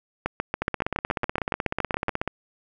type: two click trains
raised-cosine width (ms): 0.5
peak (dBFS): -9 / -10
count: 14 / 28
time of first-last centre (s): 0.26-2.083 / 0.62-2.276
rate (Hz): 7.13 / 16.3
effects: none